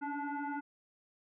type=tone with frequency modulation; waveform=sine; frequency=295.1 Hz; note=D4; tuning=8 cents sharp; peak=-35 dBFS; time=0.01-0.61 s; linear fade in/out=20 ms; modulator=578 Hz; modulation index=1.9; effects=none